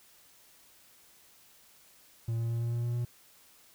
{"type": "tone with pitch steps", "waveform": "triangle", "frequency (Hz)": [114.7, 115.63, 116.57, 117.52, 118.47, 119.43, 120.4], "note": ["A#2", "A#2", "A#2", "A#2", "A#2", "A#2", "B2"], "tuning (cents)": [-28, -14, 0, 14, 28, 42, -44], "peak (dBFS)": -27, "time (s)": [2.28, 3.05], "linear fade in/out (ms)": 5, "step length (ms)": 110, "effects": ["white hiss -60 dBFS RMS until 3.74 s"]}